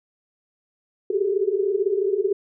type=tone cluster; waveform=sine; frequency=376.4 / 391.9 / 410.1 / 436.2 Hz; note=F#4 / G4 / G#4 / A4; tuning=+30 / 0 / -22 / -15 cents; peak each=-25 / -24 / -24 / -28 dBFS; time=1.1-2.33 s; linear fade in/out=5 ms; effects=none